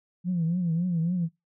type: tone with vibrato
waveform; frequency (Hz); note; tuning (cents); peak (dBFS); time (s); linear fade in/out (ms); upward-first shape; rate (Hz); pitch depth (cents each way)
sine; 171.7; F3; -29; -22; 0.24-1.29; 50; triangle; 3.6; 130
effects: noise-tail reverb RT60 0.2 s tail -20 dB re dry + tanh soft clip ceiling -19 dBFS